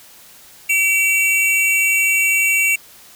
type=tone pair together; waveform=square; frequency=2290 / 2718 Hz; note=D7 / F7; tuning=-44 / -48 cents; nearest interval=minor third; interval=296 cents; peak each=-17 dBFS; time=0.69-2.76 s; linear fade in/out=10 ms; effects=white hiss -44 dBFS RMS until 3.15 s